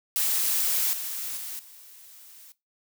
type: noise with level steps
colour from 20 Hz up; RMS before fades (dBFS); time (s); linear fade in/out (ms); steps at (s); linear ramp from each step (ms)
blue; -25 / -33 / -36 / -49; 0.16-2.52; 0; 0.93 / 1.37 / 1.59; 2
effects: noise-tail reverb RT60 0.2 s tail -18 dB re dry